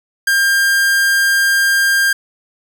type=tone; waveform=45% pulse; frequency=1600 Hz; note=G6; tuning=35 cents sharp; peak=-11 dBFS; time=0.27-2.13 s; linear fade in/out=5 ms; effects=none